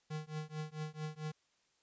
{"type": "tone with tremolo", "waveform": "square", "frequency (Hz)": 154.1, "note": "D#3", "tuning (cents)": -16, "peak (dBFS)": -37, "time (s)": [0.1, 1.32], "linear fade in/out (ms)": 10, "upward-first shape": "triangle", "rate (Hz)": 4.5, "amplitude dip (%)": 100, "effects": ["white hiss -75 dBFS RMS until 1.82 s", "resampled to 16000 Hz"]}